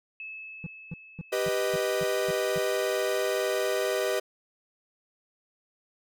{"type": "tone with exponential decay", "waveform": "sine", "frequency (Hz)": 2600, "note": "E7", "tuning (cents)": -24, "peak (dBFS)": -36, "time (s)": [0.2, 3.29], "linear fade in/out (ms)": 1, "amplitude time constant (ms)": 670}
{"type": "tone bursts", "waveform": "triangle", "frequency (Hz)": 167.4, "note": "E3", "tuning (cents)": 27, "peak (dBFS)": -30, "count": 8, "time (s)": [0.64, 2.582], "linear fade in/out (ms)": 0, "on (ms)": 24, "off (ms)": 250}
{"type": "chord", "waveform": "45% pulse", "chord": "G augmented", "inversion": "none", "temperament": "equal", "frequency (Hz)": [392, 493.9, 622.3], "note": ["G4", "B4", "D#5"], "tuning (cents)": [0, 0, 0], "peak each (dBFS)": -30, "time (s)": [1.32, 4.2], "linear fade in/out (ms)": 10}
{"effects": []}